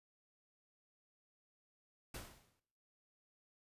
pink noise with exponential decay, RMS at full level -45 dBFS, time 2.14-2.6 s, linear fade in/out 5 ms, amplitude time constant 100 ms, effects noise-tail reverb RT60 0.9 s tail -23 dB re dry + resampled to 32000 Hz

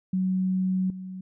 sine tone with level steps, 186.6 Hz, F#3, 15 cents sharp, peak -22 / -34 dBFS, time 0.13-1.21 s, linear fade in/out 5 ms, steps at 0.9 s, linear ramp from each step 2 ms, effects none

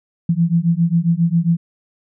sine beating tone pair, 165 / 172.4 Hz, E3 / F3, +2 / -22 cents, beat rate 7.4 Hz, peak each -16 dBFS, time 0.29-1.57 s, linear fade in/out 5 ms, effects none

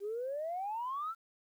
sine exponential sweep, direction up, 392 to 1377 Hz, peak -34 dBFS, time 0-1.15 s, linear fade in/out 50 ms, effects tanh soft clip ceiling -30 dBFS + 11-bit

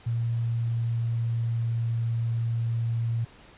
sine tone with pitch glide, 116.54 to 115.67 Hz, A#2 to A#2, 0 to -13 cents, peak -24 dBFS, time 0.06-3.25 s, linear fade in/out 10 ms, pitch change -13 cents, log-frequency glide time 0.28-1.82 s, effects pink hiss -52 dBFS RMS until 3.57 s + resampled to 8000 Hz

